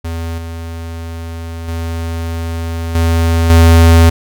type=tone with level steps; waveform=square; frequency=82.9 Hz; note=E2; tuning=10 cents sharp; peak=-19 / -23 / -18 / -10 / -4 dBFS; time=0.04-4.1 s; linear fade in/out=10 ms; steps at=0.38 / 1.68 / 2.95 / 3.5 s; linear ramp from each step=2 ms; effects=none